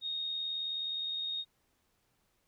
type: tone with amplitude modulation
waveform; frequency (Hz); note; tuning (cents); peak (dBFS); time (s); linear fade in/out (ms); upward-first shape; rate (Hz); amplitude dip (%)
sine; 3720; A#7; -4; -32; 0.01-1.45; 50; sine; 79.4; 35
effects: pink hiss -75 dBFS RMS until 2.47 s